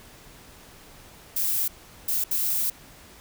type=noise bursts at uneven times; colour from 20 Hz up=violet; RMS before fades=-25 dBFS; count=3; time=1.36-1.68 / 2.08-2.24 / 2.31-2.7 s; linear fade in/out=5 ms; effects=pink hiss -49 dBFS RMS until 3.2 s